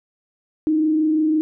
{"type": "tone with frequency modulation", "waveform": "sine", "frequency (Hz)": 311.1, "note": "D#4", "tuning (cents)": 0, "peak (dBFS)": -15, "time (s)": [0.67, 1.41], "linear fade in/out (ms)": 0, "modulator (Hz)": 25.9, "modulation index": 0.32, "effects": []}